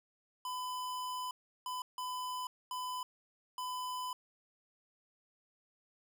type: tone bursts at uneven times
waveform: square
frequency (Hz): 1005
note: B5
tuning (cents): +30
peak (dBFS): -38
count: 5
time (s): 0.45-1.31 / 1.66-1.82 / 1.98-2.47 / 2.71-3.03 / 3.58-4.13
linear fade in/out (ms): 2
effects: none